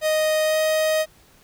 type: tone with pitch glide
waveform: 45% pulse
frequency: 622.3 to 626.6 Hz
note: D#5 to D#5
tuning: 0 to +12 cents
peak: -18 dBFS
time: 0.01-1.06 s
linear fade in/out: 50 ms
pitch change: +12 cents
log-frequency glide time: 0.44-0.58 s
effects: pink hiss -54 dBFS RMS until 1.43 s